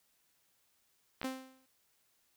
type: clicks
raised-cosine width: 0.3 ms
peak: -23 dBFS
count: 2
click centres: 1.215 / 1.231 s
type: tone with exponential decay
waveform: sawtooth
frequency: 261.6 Hz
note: C4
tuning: in tune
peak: -29 dBFS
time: 1.24-1.66 s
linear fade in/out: 5 ms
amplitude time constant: 91 ms
effects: white hiss -74 dBFS RMS until 2.36 s